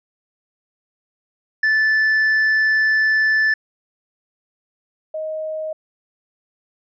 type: tone pair in turn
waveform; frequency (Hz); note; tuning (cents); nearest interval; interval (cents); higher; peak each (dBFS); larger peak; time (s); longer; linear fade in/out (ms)
triangle / sine; 1751 / 626.6; A6 / D#5; -9 / +12; octave + tritone; 1779; first; -12 / -23; first; 1.63-3.54 / 5.14-5.73; first; 5
effects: resampled to 16000 Hz